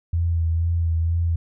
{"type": "tone with vibrato", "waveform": "sine", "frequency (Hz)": 83.4, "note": "E2", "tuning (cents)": 21, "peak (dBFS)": -18, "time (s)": [0.13, 1.36], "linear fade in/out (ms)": 5, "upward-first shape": "sine", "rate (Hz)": 2.1, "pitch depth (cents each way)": 30, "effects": []}